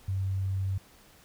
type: tone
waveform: sine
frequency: 95.9 Hz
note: G2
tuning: 37 cents flat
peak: -27 dBFS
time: 0.08-0.78 s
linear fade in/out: 5 ms
effects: pink hiss -57 dBFS RMS until 1.24 s